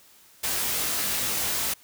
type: noise with comb filter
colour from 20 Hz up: white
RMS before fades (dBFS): -27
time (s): 0.43-1.74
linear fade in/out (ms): 10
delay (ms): 19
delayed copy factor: +0.75
effects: white hiss -55 dBFS RMS until 1.83 s